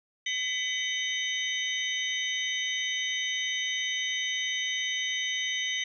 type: tone cluster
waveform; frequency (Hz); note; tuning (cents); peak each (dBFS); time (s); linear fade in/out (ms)
sine; 2007 / 2245 / 3045 / 3708 / 6100; B6 / C#7 / F#7 / A#7 / G8; +27 / +21 / +49 / -10 / -48; -32 / -38 / -33 / -35 / -39; 0.26-5.84; 5
effects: none